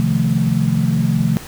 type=chord; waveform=sine; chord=F dominant seventh; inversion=second; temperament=equal; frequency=130.81 / 155.56 / 174.61 / 220 Hz; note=C3 / Eb3 / F3 / A3; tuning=0 / 0 / 0 / 0 cents; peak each=-19 dBFS; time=0-1.37 s; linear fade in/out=0 ms; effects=pink hiss -35 dBFS RMS until 1.47 s